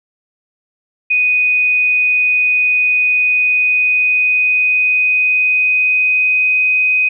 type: tone with pitch glide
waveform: sine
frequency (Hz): 2489 to 2506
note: D#7 to D#7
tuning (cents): 0 to +12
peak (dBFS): -10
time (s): 1.1-7.09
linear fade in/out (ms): 10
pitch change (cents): +12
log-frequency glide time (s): 3.14-6.61
effects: none